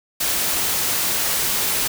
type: noise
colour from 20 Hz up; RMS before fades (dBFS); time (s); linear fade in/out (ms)
white; -21; 0.2-1.88; 10
effects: none